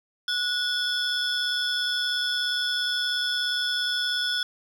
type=tone cluster; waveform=triangle; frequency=1465 / 3301 / 3438 / 5280 Hz; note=F#6 / G#7 / A7 / E8; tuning=-18 / -11 / -41 / +2 cents; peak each=-27 / -33 / -26 / -30 dBFS; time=0.28-4.43 s; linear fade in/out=2 ms; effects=none